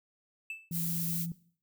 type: tone with exponential decay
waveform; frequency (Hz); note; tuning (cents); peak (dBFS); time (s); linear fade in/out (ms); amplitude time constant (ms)
triangle; 2637; E7; 0; -32; 0.5-0.69; 2; 41
type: noise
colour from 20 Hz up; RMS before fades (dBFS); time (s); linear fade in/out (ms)
violet; -35; 0.71-1.27; 50
type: tone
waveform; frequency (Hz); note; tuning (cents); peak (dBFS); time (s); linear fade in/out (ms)
sine; 168.5; E3; +38; -34; 0.71-1.32; 2
effects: noise-tail reverb RT60 0.5 s tail -18 dB re dry